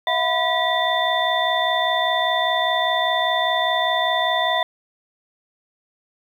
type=tone cluster; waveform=sine; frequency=654 / 719 / 999 / 1942 / 3555 Hz; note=E5 / F#5 / B5 / B6 / A7; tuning=-14 / -50 / +20 / -30 / +17 cents; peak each=-24 dBFS; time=0.07-4.63 s; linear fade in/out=2 ms; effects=8-bit